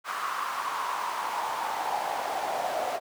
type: noise with high-pass filter sweep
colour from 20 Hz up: brown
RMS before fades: -31 dBFS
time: 0.04-3 s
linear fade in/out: 50 ms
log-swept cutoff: 1200 to 670 Hz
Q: 5
effects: none